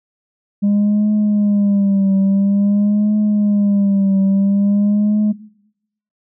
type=tone with vibrato; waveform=sine; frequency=202.3 Hz; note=G#3; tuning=45 cents flat; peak=-9 dBFS; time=0.62-5.33 s; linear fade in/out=20 ms; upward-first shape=triangle; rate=0.49 Hz; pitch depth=79 cents each way; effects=noise-tail reverb RT60 0.8 s tail -20 dB re dry + tanh soft clip ceiling -10 dBFS